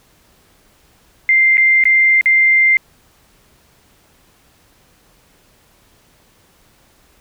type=tone with dropouts; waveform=sine; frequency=2093 Hz; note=C7; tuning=in tune; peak=-8 dBFS; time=1.29-2.77 s; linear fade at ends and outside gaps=1 ms; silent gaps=1.571-1.579 / 1.839-1.854 / 2.211-2.258 s; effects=pink hiss -53 dBFS RMS until 7.2 s